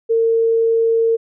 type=tone; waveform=sine; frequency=455.3 Hz; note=A#4; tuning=41 cents flat; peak=-12 dBFS; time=0.09-1.17 s; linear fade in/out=20 ms; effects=none